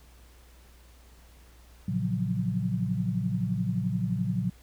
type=chord; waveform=sine; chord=Gb major seventh; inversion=first; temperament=just; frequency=115.62 / 138.75 / 173.43 / 185 Hz; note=Bb2 / Db3 / F3 / Gb3; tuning=-14 / +2 / -12 / 0 cents; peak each=-31 / -34 / -31 / -30 dBFS; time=1.88-4.5 s; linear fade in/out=5 ms; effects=added 60 Hz sine -52 dBFS peak until 4.62 s + pink hiss -59 dBFS RMS until 4.62 s